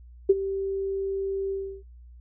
sine tone with ADSR envelope, 389.7 Hz, G4, 10 cents flat, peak -11 dBFS, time 0.29-1.83 s, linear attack 10 ms, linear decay 33 ms, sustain -15 dB, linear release 320 ms, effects noise-tail reverb RT60 0.2 s tail -23 dB re dry + added 60 Hz sine -45 dBFS peak until 2.2 s

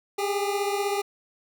25% pulse beating tone pair, 400 / 416 Hz, G4 / G#4, +35 / +3 cents, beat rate 16 Hz, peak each -22 / -27 dBFS, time 0.18-1.02 s, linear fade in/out 10 ms, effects none

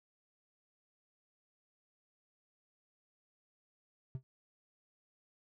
triangle tone with exponential decay, 130 Hz, C3, 11 cents flat, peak -31 dBFS, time 4.15-4.23 s, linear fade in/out 0 ms, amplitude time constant 16 ms, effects tanh soft clip ceiling -27 dBFS

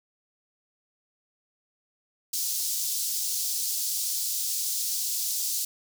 pink high-pass noise, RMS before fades -29 dBFS, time 2.33-5.65 s, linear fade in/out 5 ms, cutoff 4800 Hz, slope 24 dB/octave, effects none

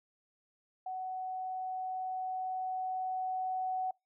sine tone with level ramp, 747 Hz, F#5, 16 cents sharp, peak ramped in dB -36 to -31 dBFS, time 0.86-3.91 s, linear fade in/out 5 ms, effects noise-tail reverb RT60 0.2 s tail -25 dB re dry

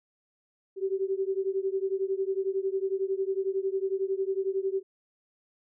sine beating tone pair, 381.2 / 392.2 Hz, G4 / G4, -48 / +1 cents, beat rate 11 Hz, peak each -29 / -30 dBFS, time 0.76-4.83 s, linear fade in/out 50 ms, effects none

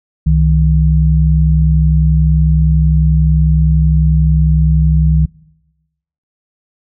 sine tone pair together, 66 / 156.98 Hz, C2 / D#3, +16 / +16 cents, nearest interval octave + minor third, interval 1500 cents, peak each -10 dBFS, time 0.26-5.26 s, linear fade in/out 10 ms, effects noise-tail reverb RT60 1.0 s tail -24 dB re dry

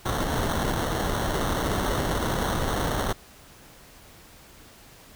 pink noise with sample-and-hold, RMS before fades -26 dBFS, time 0.05-3.13 s, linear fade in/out 10 ms, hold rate 2450 Hz, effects pink hiss -50 dBFS RMS until 5.15 s

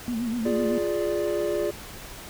sine tone with vibrato, 233.1 Hz, A#3, in tune, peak -25 dBFS, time 0.08-0.78 s, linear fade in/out 0 ms, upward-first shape sine, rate 8 Hz, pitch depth 97 cents each way
triangle chord, D diminished, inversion first, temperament equal, 349.2 / 415.3 / 587.3 Hz, F4 / Ab4 / D5, 0 / 0 / 0 cents, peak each -26 dBFS, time 0.45-1.71 s, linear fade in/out 10 ms
effects pink hiss -41 dBFS RMS until 2.29 s

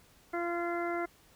harmonic tone, 344.4 Hz, F4, 24 cents flat, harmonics 1 / 2 / 3 / 4 / 5 / 6, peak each -34 / -36 / -44 / -39 / -47 / -42 dBFS, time 0.33-1.06 s, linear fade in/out 10 ms, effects pink hiss -62 dBFS RMS until 1.35 s

